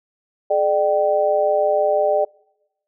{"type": "tone with amplitude modulation", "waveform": "sine", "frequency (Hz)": 599, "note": "D5", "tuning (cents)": 34, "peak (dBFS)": -10, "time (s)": [0.5, 2.25], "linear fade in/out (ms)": 10, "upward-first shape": "sine", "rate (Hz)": 174, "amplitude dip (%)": 100, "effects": ["noise-tail reverb RT60 0.9 s tail -25 dB re dry"]}